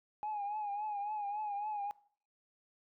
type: tone with vibrato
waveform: sine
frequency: 830.6 Hz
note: G#5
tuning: in tune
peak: -34 dBFS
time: 0.23-1.91 s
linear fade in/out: 0 ms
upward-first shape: triangle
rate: 3.6 Hz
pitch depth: 72 cents each way
effects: noise-tail reverb RT60 0.5 s tail -21 dB re dry + tanh soft clip ceiling -32 dBFS